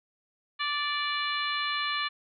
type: harmonic tone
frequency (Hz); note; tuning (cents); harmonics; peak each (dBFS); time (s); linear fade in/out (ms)
585; D5; -7; 2 / 3 / 4 / 5 / 6 / 7; -32 / -34 / -35 / -36 / -37 / -37; 0.59-2.09; 20
effects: none